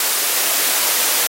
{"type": "high-pass noise", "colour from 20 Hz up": "white", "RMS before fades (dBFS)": -17, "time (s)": [0, 1.27], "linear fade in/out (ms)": 2, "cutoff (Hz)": 390, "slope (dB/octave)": 12, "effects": ["AAC 48 kbps"]}